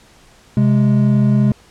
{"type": "tone pair together", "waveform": "triangle", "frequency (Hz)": [130.81, 207.6], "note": ["C3", "G#3"], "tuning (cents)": [0, 0], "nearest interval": "minor sixth", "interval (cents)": 800, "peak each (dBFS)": -11, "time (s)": [0.57, 1.52], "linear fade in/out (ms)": 2, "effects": ["pink hiss -48 dBFS RMS until 1.7 s", "low-pass 9000 Hz 12 dB/octave"]}